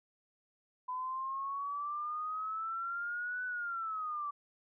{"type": "exponential two-way sweep", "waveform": "sine", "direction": "up then down", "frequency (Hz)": [1002, 1500, 1151], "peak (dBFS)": -35, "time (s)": [0.88, 4.31], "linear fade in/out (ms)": 10, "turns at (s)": 3.45, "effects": []}